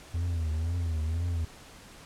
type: tone with vibrato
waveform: triangle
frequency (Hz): 82.41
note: E2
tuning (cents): 0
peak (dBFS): -25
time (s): 0.14-1.45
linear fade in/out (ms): 5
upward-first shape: triangle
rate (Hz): 2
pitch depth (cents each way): 120
effects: pink hiss -50 dBFS RMS until 2.05 s + low-pass 10000 Hz 12 dB/octave